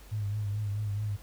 sine tone with vibrato, 103.83 Hz, G#2, in tune, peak -29 dBFS, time 0.11-1.17 s, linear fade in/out 20 ms, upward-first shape triangle, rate 4.6 Hz, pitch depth 63 cents each way, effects added 50 Hz sine -50 dBFS peak until 1.22 s + pink hiss -55 dBFS RMS until 1.22 s

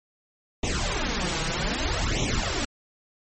pink noise with flanger, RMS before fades -26 dBFS, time 0.63-2.65 s, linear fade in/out 5 ms, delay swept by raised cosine 0.31 to 6.21 ms, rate 0.63 Hz, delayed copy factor +0.85, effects MP3 32 kbps

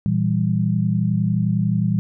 sine chord, E diminished, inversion second, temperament equal, 116.54 / 164.81 / 196 Hz, Bb2 / E3 / G3, 0 / 0 / 0 cents, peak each -21 dBFS, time 0.06-1.99 s, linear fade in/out 0 ms, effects none

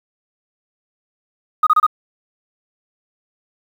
sine tone bursts, 1244.5 Hz, D#6, in tune, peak -8 dBFS, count 4, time 1.63-1.866 s, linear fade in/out 5 ms, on 38 ms, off 28 ms, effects tanh soft clip ceiling -4 dBFS + 7-bit

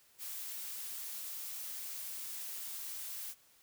blue noise, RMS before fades -43 dBFS, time 0.18-3.35 s, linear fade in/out 50 ms, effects white hiss -66 dBFS RMS until 3.62 s

